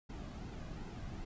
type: noise with flanger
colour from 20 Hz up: brown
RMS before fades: -45 dBFS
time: 0.09-1.25 s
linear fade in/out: 10 ms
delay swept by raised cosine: 1.7 to 2.25 ms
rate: 2.6 Hz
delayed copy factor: -0.5
effects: resampled to 16000 Hz